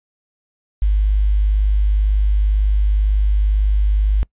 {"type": "tone with quantisation", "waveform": "sine", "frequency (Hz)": 51, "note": "G#1", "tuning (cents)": -31, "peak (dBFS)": -12, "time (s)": [0.82, 4.23], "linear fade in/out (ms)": 0, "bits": 7, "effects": ["noise-tail reverb RT60 0.1 s tail -24 dB re dry", "resampled to 8000 Hz"]}